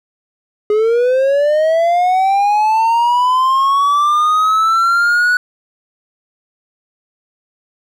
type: linear sweep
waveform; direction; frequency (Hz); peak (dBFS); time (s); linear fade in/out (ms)
triangle; up; 414.8 to 1480; -8; 0.7-5.37; 2
effects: none